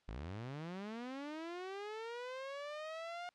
sawtooth linear sweep, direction up, 46.27 to 715 Hz, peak -39 dBFS, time 0.08-3.29 s, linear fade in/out 0 ms, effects white hiss -75 dBFS RMS until 3.34 s + low-pass 4000 Hz 12 dB/octave

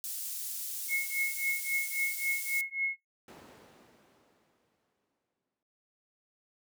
pink high-pass noise, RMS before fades -38 dBFS, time 0.04-2.61 s, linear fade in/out 0 ms, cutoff 8800 Hz, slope 12 dB/octave
sine tone with tremolo, 2173 Hz, C#7, 35 cents flat, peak -26 dBFS, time 0.88-2.97 s, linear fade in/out 50 ms, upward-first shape triangle, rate 3.7 Hz, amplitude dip 100%
brown noise with exponential decay, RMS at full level -40 dBFS, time 3.28-5.63 s, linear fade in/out 2 ms, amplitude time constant 510 ms
effects noise-tail reverb RT60 0.2 s tail -21 dB re dry + high-pass 300 Hz 12 dB/octave

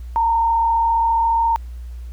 sine tone with frequency modulation, 917 Hz, A#5, 29 cents flat, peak -14 dBFS, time 0.16-1.56 s, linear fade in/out 0 ms, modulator 34.7 Hz, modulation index 0.44, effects added 60 Hz sine -29 dBFS peak until 2.12 s + pink hiss -55 dBFS RMS until 2.12 s

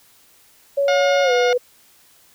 sine tone with pitch glide, 560 to 493.2 Hz, C#5 to B4, +18 to -2 cents, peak -15 dBFS, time 0.77-1.58 s, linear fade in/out 10 ms, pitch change -220 cents, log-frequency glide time 1.23-1.32 s
harmonic tone, 717 Hz, F5, 45 cents sharp, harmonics 1 / 2 / 3 / 4 / 5 / 6 / 7 / 8, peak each -22 / -24 / -26 / -31 / -31 / -35 / -38 / -35 dBFS, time 0.88-1.53 s, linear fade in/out 2 ms
effects white hiss -53 dBFS RMS until 2.34 s

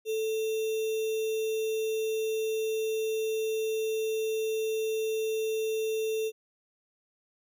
sine tone with sample-and-hold, 440 Hz, A4, in tune, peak -27 dBFS, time 0.05-6.32 s, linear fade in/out 50 ms, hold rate 3150 Hz, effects none

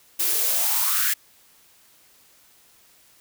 blue noise with high-pass filter sweep, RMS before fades -22 dBFS, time 0.19-1.14 s, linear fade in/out 10 ms, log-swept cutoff 300 to 1800 Hz, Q 6.1, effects white hiss -56 dBFS RMS until 3.2 s

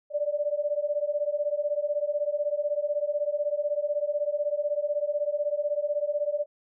sine beating tone pair, 580 / 596 Hz, D5 / D5, -22 / +25 cents, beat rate 16 Hz, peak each -28 dBFS, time 0.1-6.46 s, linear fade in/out 50 ms, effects none

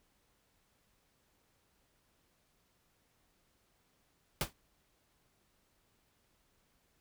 pink noise with exponential decay, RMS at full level -29 dBFS, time 4.41-4.53 s, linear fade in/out 1 ms, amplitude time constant 24 ms, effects pink hiss -74 dBFS RMS until 7 s

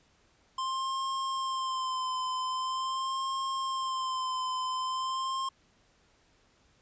square tone with vibrato, 1046.5 Hz, C6, in tune, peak -31 dBFS, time 0.58-5.49 s, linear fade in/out 5 ms, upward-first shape sine, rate 0.44 Hz, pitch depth 34 cents each way, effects pink hiss -66 dBFS RMS until 6.81 s + resampled to 16000 Hz

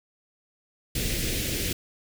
pink band-stop noise, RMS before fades -28 dBFS, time 0.95-1.73 s, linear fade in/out 5 ms, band 490 to 2000 Hz, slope 24 dB/octave, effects none

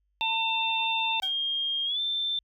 harmonic tone, 898 Hz, A5, 35 cents sharp, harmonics 1 / 3 / 4, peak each -29 / -29 / -29 dBFS, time 0.21-1.2 s, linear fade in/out 0 ms
sawtooth tone with exponential decay, 762 Hz, G5, 49 cents flat, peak -31 dBFS, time 1.22-1.37 s, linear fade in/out 5 ms, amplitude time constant 32 ms
sine tone with pitch glide, 3223 to 3556 Hz, G7 to A7, +47 to +18 cents, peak -26 dBFS, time 1.23-2.39 s, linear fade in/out 2 ms, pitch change +171 cents, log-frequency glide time 1.85-2 s
effects added 50 Hz sine -70 dBFS peak until 2.43 s

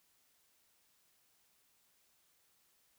silence, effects white hiss -73 dBFS RMS until 2.98 s

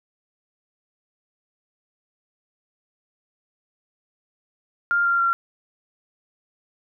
sine tone with pitch steps, 1400 / 1386.3 / 1372.8 Hz, F6 / F6 / F6, +4 / -13 / -30 cents, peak -17 dBFS, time 4.91-5.33 s, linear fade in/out 0 ms, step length 140 ms, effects none

